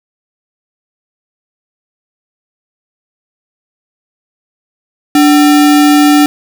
sine tone with sample-and-hold, 293.2 Hz, D4, 3 cents flat, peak -3 dBFS, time 5.15-6.26 s, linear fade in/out 2 ms, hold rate 1050 Hz, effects none

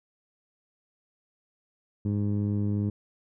15% pulse tone with low-pass filter, 102.8 Hz, G#2, 17 cents flat, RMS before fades -27 dBFS, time 2.05-2.9 s, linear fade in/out 5 ms, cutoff 240 Hz, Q 0.74, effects none

